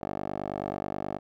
10% pulse tone with band-pass filter, 49.34 Hz, G1, 12 cents sharp, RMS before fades -34 dBFS, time 0.01-1.19 s, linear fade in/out 20 ms, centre 570 Hz, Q 2.2, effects none

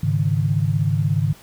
sine chord, Ab suspended fourth, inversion none, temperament equal with one note detuned, 103.83 / 139.07 / 155.56 Hz, Ab2 / Db3 / Eb3, 0 / +6 / 0 cents, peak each -21 dBFS, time 0.03-1.33 s, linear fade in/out 5 ms, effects pink hiss -47 dBFS RMS until 1.42 s

